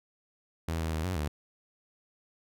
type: tone with pitch steps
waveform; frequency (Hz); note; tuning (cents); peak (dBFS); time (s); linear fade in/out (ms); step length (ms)
sawtooth; 82 / 80.5 / 79.1 / 92 / 75; E2 / E2 / D#2 / F#2 / D2; -9 / -41 / +29 / -9 / +37; -26; 0.68-1.28; 5; 120
effects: none